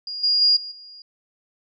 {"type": "tone with level steps", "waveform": "sine", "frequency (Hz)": 4846, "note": "D#8", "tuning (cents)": -47, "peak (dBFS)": [-28, -16, -13, -31, -40], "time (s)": [0.07, 1.02], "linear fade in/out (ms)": 2, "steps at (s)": [0.23, 0.41, 0.56, 0.71], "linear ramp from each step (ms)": 10, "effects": []}